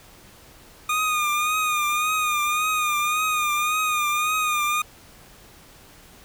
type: tone with vibrato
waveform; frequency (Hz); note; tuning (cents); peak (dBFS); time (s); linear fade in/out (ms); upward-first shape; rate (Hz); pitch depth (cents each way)
25% pulse; 1224; D#6; -29; -17; 0.89-4.82; 5; triangle; 1.8; 56
effects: pink hiss -49 dBFS RMS until 6.24 s